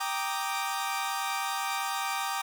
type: chord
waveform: sawtooth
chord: Eb major seventh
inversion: first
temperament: equal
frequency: 784 / 932.3 / 1174.7 / 1244.5 Hz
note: G5 / Bb5 / D6 / Eb6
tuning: 0 / 0 / 0 / 0 cents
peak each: -30 / -32 / -31 / -34 dBFS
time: 0-2.42 s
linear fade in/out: 10 ms
effects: none